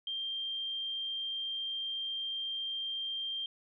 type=tone; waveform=sine; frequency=3177 Hz; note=G7; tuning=23 cents sharp; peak=-34 dBFS; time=0.07-3.46 s; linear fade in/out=2 ms; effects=none